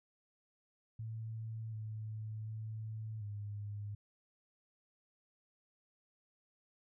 sine tone with pitch steps, 111.6 / 108.7 / 109.7 / 103.1 Hz, A2 / A2 / A2 / G#2, +25 / -21 / -5 / -12 cents, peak -40 dBFS, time 0.99-3.95 s, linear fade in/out 5 ms, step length 740 ms, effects none

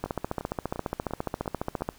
two click trains, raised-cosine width 1 ms, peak -21 / -14 dBFS, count 6 / 28, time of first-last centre 0.06-1.808 / 0.04-1.889 s, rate 2.86 / 14.6 Hz, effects pink hiss -55 dBFS RMS until 1.98 s

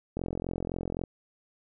click train, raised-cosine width 2 ms, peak -19 dBFS, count 39, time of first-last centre 0.17-1.038 s, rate 43.8 Hz, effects none

